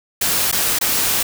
white noise with dropouts, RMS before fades -18 dBFS, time 0.21-1.23 s, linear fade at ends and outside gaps 5 ms, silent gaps 0.515-0.525 / 0.788-0.811 s, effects none

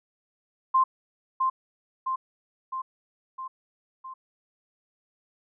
sine tone with echo, 1048 Hz, C6, 2 cents sharp, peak -17 dBFS, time 0.74-0.84 s, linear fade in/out 10 ms, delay 660 ms, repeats 5, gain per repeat -4 dB, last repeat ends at 4.14 s, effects none

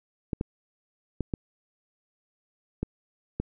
clicks, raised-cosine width 3 ms, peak -15 dBFS, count 6, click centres 0.332 / 0.411 / 1.207 / 1.338 / 2.83 / 3.4 s, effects none

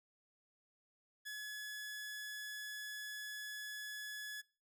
sawtooth tone, 1700 Hz, G#6, 40 cents sharp, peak -40 dBFS, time 1.25-4.42 s, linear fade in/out 20 ms, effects noise-tail reverb RT60 0.4 s tail -25 dB re dry

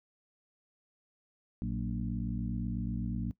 harmonic tone with a mistuned harmonic, 58.27 Hz, A#1, in tune, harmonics 1 / 2 / 3 / 4 / 5, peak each -38 / -38 / -37 / -38 / -44 dBFS, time 1.62-3.31 s, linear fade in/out 0 ms, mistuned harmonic 3, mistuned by +100 cents, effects noise-tail reverb RT60 0.1 s tail -19 dB re dry

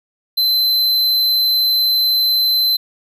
square tone, 4066 Hz, B7, 50 cents sharp, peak -13 dBFS, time 0.37-2.77 s, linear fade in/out 10 ms, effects none

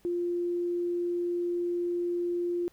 sine tone, 349.2 Hz, F4, in tune, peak -27 dBFS, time 0.05-2.68 s, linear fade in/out 0 ms, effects pink hiss -64 dBFS RMS until 2.72 s

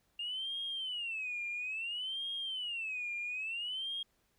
sine tone with vibrato, 2794 Hz, F7, in tune, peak -35 dBFS, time 0.19-4.03 s, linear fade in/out 5 ms, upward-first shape sine, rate 0.59 Hz, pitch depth 260 cents each way, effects tanh soft clip ceiling -31 dBFS + pink hiss -75 dBFS RMS until 4.38 s

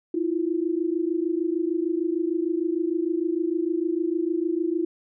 sine tone pair together, 322.6 / 349.2 Hz, E4 / F4, -37 / 0 cents, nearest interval minor second, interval 137 cents, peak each -25 dBFS, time 0.14-4.85 s, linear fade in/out 5 ms, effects none

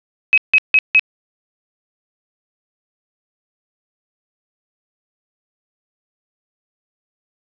sine tone bursts, 2548 Hz, D#7, 41 cents sharp, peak -7 dBFS, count 4, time 0.33-0.994 s, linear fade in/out 0 ms, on 46 ms, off 160 ms, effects resampled to 11025 Hz + 8-bit

